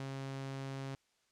sawtooth tone, 135.4 Hz, C#3, 40 cents flat, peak -36 dBFS, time 0-0.95 s, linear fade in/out 2 ms, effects white hiss -75 dBFS RMS until 1.31 s + low-pass 7000 Hz 12 dB/octave

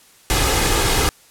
pink noise with comb filter, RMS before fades -17 dBFS, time 0.3-1.09 s, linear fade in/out 0 ms, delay 2.4 ms, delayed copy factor +0.5, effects white hiss -50 dBFS RMS until 1.3 s + low-pass 12000 Hz 12 dB/octave

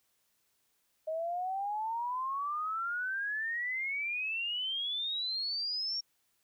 sine exponential sweep, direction up, 624 to 5588 Hz, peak -32 dBFS, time 1.07-6.01 s, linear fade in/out 10 ms, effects white hiss -75 dBFS RMS until 6.43 s

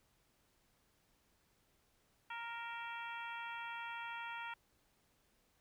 harmonic tone with a mistuned harmonic, 466.2 Hz, A#4, in tune, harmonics 2 / 3 / 4 / 5 / 6 / 7, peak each -46 / -48 / -51 / -52 / -53 / -56 dBFS, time 2.3-4.54 s, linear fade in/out 5 ms, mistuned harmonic 6, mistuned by -58 cents, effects pink hiss -75 dBFS RMS until 5.6 s

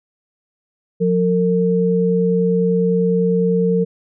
sine tone pair together, 178.7 / 455 Hz, F3 / A#4, +40 / -42 cents, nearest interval octave + major third, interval 1618 cents, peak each -16 dBFS, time 1-3.85 s, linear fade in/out 20 ms, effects none

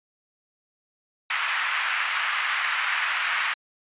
white band-pass noise, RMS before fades -26 dBFS, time 1.3-3.54 s, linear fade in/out 5 ms, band 1100 to 2500 Hz, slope 24 dB/octave, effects resampled to 8000 Hz

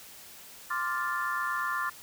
sine chord, D minor seventh, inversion third, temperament equal, 1046.5 / 1174.7 / 1396.9 / 1760 Hz, C6 / D6 / F6 / A6, 0 / 0 / 0 / 0 cents, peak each -34 dBFS, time 0.7-1.9 s, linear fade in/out 10 ms, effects white hiss -49 dBFS RMS until 2.02 s

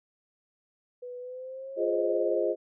sine tone with pitch glide, 493.9 to 541.7 Hz, B4 to C#5, 0 to -40 cents, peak -37 dBFS, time 1.02-2.4 s, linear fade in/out 10 ms, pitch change +160 cents, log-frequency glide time 1.19-1.73 s
sine chord, F minor seventh, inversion none, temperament equal, 349.2 / 415.3 / 523.3 / 622.3 Hz, F4 / Ab4 / C5 / Eb5, 0 / 0 / 0 / 0 cents, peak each -30 dBFS, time 1.76-2.56 s, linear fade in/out 50 ms
effects none

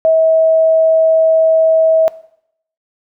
sine tone, 644 Hz, E5, 41 cents flat, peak -7 dBFS, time 0.05-2.08 s, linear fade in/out 0 ms, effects noise-tail reverb RT60 0.7 s tail -19 dB re dry

